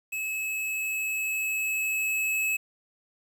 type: tone with level ramp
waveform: square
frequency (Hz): 2586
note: E7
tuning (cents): -34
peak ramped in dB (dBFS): -30 to -25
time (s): 0.12-2.57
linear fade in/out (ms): 10
effects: 9-bit